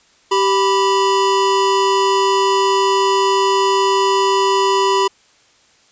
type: tone pair together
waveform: square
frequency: 389.6 / 987.8 Hz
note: G4 / B5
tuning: -11 / 0 cents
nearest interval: octave + major third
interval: 1611 cents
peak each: -16 dBFS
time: 0.31-5.08 s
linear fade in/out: 10 ms
effects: white hiss -53 dBFS RMS until 5.91 s + resampled to 16000 Hz